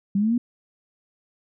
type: linear sweep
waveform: sine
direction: up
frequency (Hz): 192.5 to 246.9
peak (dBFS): -18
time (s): 0.15-0.38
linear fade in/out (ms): 5
effects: none